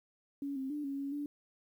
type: tone with pitch steps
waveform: sine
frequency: 280.8 / 265.9 / 295.3 / 276.6 / 278.2 / 290.3 Hz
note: C#4 / C4 / D4 / C#4 / C#4 / D4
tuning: +22 / +28 / +10 / -4 / +6 / -20 cents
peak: -35 dBFS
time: 0.42-1.26 s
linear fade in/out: 2 ms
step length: 140 ms
effects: 11-bit